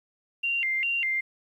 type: tone with vibrato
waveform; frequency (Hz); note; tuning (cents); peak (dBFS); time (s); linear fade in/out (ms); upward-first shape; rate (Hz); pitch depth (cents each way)
sine; 2410; D7; +44; -24; 0.43-1.21; 10; square; 2.5; 240
effects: 10-bit